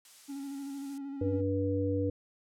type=noise; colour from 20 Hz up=blue; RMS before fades=-50 dBFS; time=0.05-0.98 s; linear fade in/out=2 ms
type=tone with vibrato; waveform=triangle; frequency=277.2 Hz; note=C#4; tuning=in tune; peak=-35 dBFS; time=0.28-1.42 s; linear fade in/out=20 ms; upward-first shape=square; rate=13 Hz; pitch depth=25 cents each way
type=harmonic tone; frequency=96.9 Hz; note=G2; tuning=20 cents flat; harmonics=1 / 3 / 5; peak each=-32 / -32 / -32 dBFS; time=1.21-2.1 s; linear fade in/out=5 ms
effects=low-pass 9000 Hz 12 dB/octave